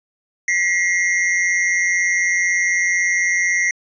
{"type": "tone pair together", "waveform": "square", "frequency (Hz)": [1930, 2112], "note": ["B6", "C7"], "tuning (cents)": [-40, 16], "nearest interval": "major second", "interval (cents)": 156, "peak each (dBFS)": -19, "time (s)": [0.48, 3.71], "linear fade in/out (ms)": 2, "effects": ["resampled to 16000 Hz"]}